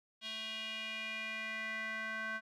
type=tone with band-pass filter sweep; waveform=square; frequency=220 Hz; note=A3; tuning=in tune; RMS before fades=-41 dBFS; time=0.21-2.41 s; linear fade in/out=50 ms; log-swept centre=3300 to 1600 Hz; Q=4.3; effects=none